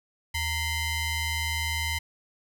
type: ring-modulated tone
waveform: sawtooth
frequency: 1000 Hz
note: B5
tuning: 21 cents sharp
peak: -20 dBFS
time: 0.34-1.99 s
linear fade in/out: 10 ms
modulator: 1080 Hz
effects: none